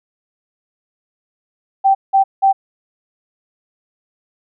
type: tone bursts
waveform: sine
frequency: 779 Hz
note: G5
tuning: 11 cents flat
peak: -8 dBFS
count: 3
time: 1.84-2.53 s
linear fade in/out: 20 ms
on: 110 ms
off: 180 ms
effects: none